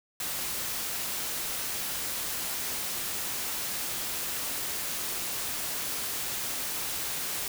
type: noise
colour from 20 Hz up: white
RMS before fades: -33 dBFS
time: 0.2-7.48 s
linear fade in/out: 2 ms
effects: none